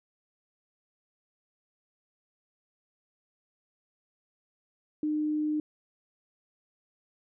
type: tone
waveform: sine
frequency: 303.6 Hz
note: D#4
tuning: 42 cents flat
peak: -26 dBFS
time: 5.03-5.6 s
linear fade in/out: 2 ms
effects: none